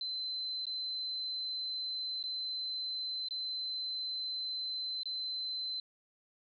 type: tone with dropouts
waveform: sine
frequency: 4062 Hz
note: B7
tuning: 48 cents sharp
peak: -35 dBFS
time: 0.01-5.8 s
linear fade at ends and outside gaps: 2 ms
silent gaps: 0.655-0.667 / 2.228-2.238 / 3.286-3.308 / 5.033-5.056 s
effects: none